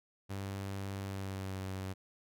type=tone with pitch glide; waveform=sawtooth; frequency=98 to 95.16 Hz; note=G2 to F#2; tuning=0 to +49 cents; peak=-34 dBFS; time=0.29-1.94 s; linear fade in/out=20 ms; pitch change=-51 cents; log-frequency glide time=1.01-1.61 s; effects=none